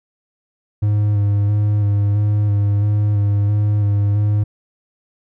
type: tone with vibrato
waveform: triangle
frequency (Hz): 103.1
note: G#2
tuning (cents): -12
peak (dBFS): -11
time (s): 0.82-4.44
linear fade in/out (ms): 10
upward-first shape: square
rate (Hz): 1.5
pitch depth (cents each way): 20
effects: none